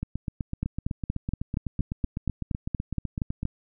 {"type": "two click trains", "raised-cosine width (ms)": 5, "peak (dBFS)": [-14, -17], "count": [13, 28], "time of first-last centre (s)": [[0.63, 3.454], [0.03, 3.431]], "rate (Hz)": [4.25, 7.94], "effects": []}